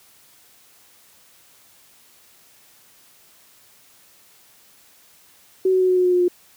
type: tone with pitch steps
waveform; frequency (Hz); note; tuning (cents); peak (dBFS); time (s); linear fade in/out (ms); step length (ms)
sine; 375.9 / 372.9 / 369.9 / 366.9 / 363.9 / 361 / 358.1 / 355.2; F#4 / F#4 / F#4 / F#4 / F#4 / F#4 / F4 / F4; +27 / +14 / 0 / -15 / -29 / -43 / +43 / +29; -14; 5.65-6.282; 5; 79
effects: white hiss -53 dBFS RMS until 6.56 s + high-pass 60 Hz 12 dB/octave